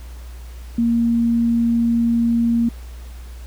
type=tone; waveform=sine; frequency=233.1 Hz; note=A#3; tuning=in tune; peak=-14 dBFS; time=0.78-2.69 s; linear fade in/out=5 ms; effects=added 60 Hz sine -32 dBFS peak until 3.46 s + pink hiss -47 dBFS RMS until 3.46 s